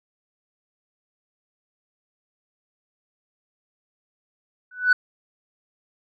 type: tone with exponential growth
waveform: sine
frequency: 1490 Hz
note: F#6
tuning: 12 cents sharp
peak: -8 dBFS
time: 4.71-4.93 s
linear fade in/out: 5 ms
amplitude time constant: 47 ms
effects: tanh soft clip ceiling -10 dBFS